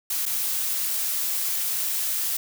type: noise with dropouts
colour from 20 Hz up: blue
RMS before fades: -26 dBFS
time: 0.1-2.37 s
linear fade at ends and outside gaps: 5 ms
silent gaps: 0.256-0.261 s
effects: none